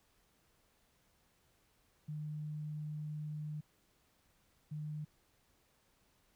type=tone bursts at uneven times; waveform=sine; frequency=151.5 Hz; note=D#3; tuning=46 cents flat; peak=-39 dBFS; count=2; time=2.08-3.61 / 4.71-5.05 s; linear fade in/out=10 ms; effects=pink hiss -73 dBFS RMS until 6.35 s